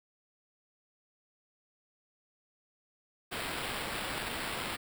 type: noise with sample-and-hold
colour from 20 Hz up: white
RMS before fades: -37 dBFS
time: 3.31-4.77 s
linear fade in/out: 20 ms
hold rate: 6300 Hz
effects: none